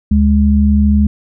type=tone pair together; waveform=sine; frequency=73.43 / 207.7 Hz; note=D2 / G#3; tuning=0 / 0 cents; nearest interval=octave + tritone; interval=1800 cents; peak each=-10 dBFS; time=0.11-1.07 s; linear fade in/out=5 ms; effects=none